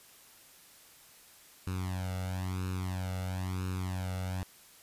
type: tone with flanger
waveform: sawtooth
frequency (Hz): 92.6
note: F#2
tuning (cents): +2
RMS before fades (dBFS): -35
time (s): 1.67-4.43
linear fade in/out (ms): 0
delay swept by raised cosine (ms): 0.75 to 1.45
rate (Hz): 1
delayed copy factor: +0.9
effects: white hiss -57 dBFS RMS until 4.82 s + resampled to 32000 Hz